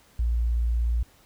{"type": "tone", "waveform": "sine", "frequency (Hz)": 58.27, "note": "A#1", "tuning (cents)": 0, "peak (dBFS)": -21, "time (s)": [0.19, 1.03], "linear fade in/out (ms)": 5, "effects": ["pink hiss -58 dBFS RMS until 1.25 s"]}